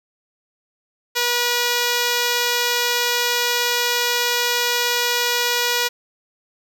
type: tone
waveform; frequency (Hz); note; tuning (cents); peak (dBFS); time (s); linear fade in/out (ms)
5% pulse; 483.2; B4; -38; -6; 1.15-5.89; 20
effects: none